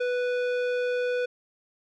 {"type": "tone with low-pass filter", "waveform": "square", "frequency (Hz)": 493.9, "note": "B4", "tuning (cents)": 0, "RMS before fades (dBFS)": -27, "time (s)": [0, 1.26], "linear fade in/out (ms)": 10, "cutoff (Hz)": 2700, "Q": 0.78, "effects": []}